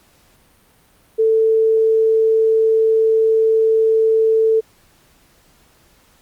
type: tone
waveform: sine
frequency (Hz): 443.9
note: A4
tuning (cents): +15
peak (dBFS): -11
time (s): 1.18-4.61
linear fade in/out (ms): 20
effects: pink hiss -54 dBFS RMS until 6.21 s + Opus 48 kbps